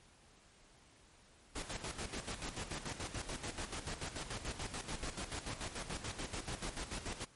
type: noise with tremolo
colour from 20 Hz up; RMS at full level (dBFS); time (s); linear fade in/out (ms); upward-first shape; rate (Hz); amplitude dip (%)
pink; -41; 1.55-7.25; 10; square; 6.9; 65
effects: pink hiss -64 dBFS RMS until 7.35 s + MP3 48 kbps